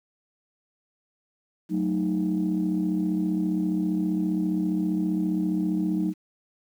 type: chord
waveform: sine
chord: D# diminished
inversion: first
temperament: equal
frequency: 185 / 220 / 311.1 Hz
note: F#3 / A3 / D#4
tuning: 0 / 0 / 0 cents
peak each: -25 / -30 / -25 dBFS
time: 1.69-6.14 s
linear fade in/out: 50 ms
effects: tanh soft clip ceiling -16 dBFS + 9-bit